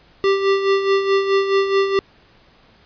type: tone with tremolo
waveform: square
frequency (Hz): 392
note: G4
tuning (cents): 0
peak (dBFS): -13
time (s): 0.24-1.99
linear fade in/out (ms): 0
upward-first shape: sine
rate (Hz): 4.7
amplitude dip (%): 60
effects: pink hiss -52 dBFS RMS until 2.85 s + resampled to 11025 Hz